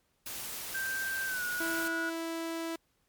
white noise, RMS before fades -40 dBFS, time 0.26-1.88 s, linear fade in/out 2 ms
sine tone with pitch glide, 1568 to 1454.6 Hz, G6 to F#6, 0 to -30 cents, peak -32 dBFS, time 0.74-2.1 s, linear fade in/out 10 ms, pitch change -130 cents, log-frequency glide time 1.26-1.43 s
sawtooth tone, 329.6 Hz, E4, in tune, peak -30 dBFS, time 1.6-2.76 s, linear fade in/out 5 ms
effects pink hiss -74 dBFS RMS until 3.08 s + MP3 96 kbps

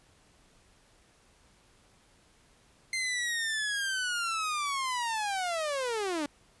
sawtooth linear sweep, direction down, 2093 to 280.4 Hz, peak -26 dBFS, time 2.93-6.26 s, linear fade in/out 2 ms, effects pink hiss -63 dBFS RMS until 6.6 s + resampled to 24000 Hz

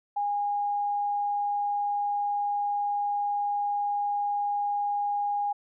sine tone, 818 Hz, G#5, 26 cents flat, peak -25 dBFS, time 0.16-5.53 s, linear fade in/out 10 ms, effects none

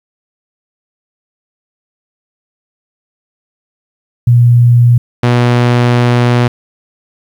sine / sawtooth tone pair in turn, 120.3 / 121.42 Hz, B2 / B2, -45 / -29 cents, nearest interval unison, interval 16 cents, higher second, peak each -3 dBFS, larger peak neither, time 4.27-4.98 / 5.23-6.48 s, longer second, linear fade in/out 5 ms, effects low-pass 4000 Hz 12 dB/octave + 7-bit

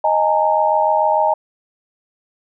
sine chord, D# suspended fourth, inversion none, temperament equal with one note detuned, 622.3 / 830.6 / 917.4 Hz, D#5 / G#5 / A#5, 0 / 0 / -28 cents, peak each -17 dBFS, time 0.04-1.34 s, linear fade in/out 5 ms, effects none

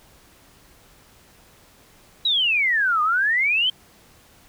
sine exponential two-way sweep, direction down then up, 3951 to 1200 to 3171 Hz, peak -17 dBFS, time 2.25-3.7 s, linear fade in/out 5 ms, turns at 3.02 s, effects pink hiss -53 dBFS RMS until 4.48 s

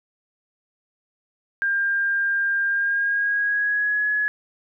sine tone with pitch glide, 1600 to 1691.2 Hz, G6 to G#6, +35 to +31 cents, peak -19 dBFS, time 1.62-4.28 s, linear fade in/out 0 ms, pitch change +96 cents, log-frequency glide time 2.67-4.09 s, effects none

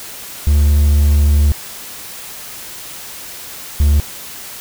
triangle tone pair in turn, 73.4 / 72.98 Hz, D2 / D2, 0 / -10 cents, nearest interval unison, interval 10 cents, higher first, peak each -6 dBFS, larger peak neither, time 0.47-1.52 / 3.8-4 s, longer first, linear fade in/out 0 ms, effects white hiss -31 dBFS RMS until 4.6 s

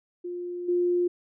sine tone with level steps, 353.2 Hz, F4, 20 cents sharp, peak -31 / -21 dBFS, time 0.24-1.08 s, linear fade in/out 10 ms, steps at 0.68 s, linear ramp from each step 10 ms, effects none

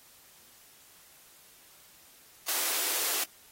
white high-pass noise, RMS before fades -30 dBFS, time 2.48-3.24 s, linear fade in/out 5 ms, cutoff 300 Hz, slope 48 dB/octave, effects white hiss -57 dBFS RMS until 3.51 s + AAC 48 kbps

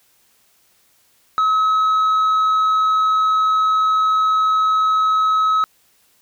sine tone with tanh clipping, 1283 Hz, E6, 47 cents flat, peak -14 dBFS, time 1.38-5.64 s, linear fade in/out 0 ms, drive 3 dB, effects white hiss -58 dBFS RMS until 6.21 s

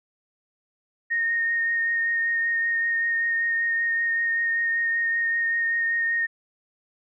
sine tone with vibrato, 1848 Hz, A#6, 16 cents flat, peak -21 dBFS, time 1.1-6.27 s, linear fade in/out 20 ms, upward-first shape sine, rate 5.2 Hz, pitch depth 13 cents each way, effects none

